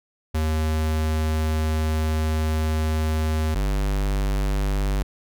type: tone pair in turn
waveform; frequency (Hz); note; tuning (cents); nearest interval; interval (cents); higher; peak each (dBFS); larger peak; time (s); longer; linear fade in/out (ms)
square; 78.3 / 49.33; D#2 / G1; +11 / +12; minor sixth; 799; first; -21; neither; 0.34-3.55 / 3.55-5.03; first; 10
effects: none